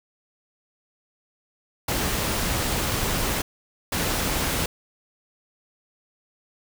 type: noise bursts at uneven times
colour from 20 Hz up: pink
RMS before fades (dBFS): -25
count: 2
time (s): 1.88-3.42 / 3.92-4.66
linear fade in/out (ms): 5
effects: none